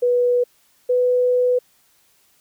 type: tone pair in turn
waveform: sine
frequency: 489.7 / 496.8 Hz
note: B4 / B4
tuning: -15 / +10 cents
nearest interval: unison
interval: 25 cents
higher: second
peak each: -14 dBFS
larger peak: neither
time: 0.02-0.44 / 0.89-1.59 s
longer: second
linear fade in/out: 10 ms
effects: white hiss -59 dBFS RMS until 2.4 s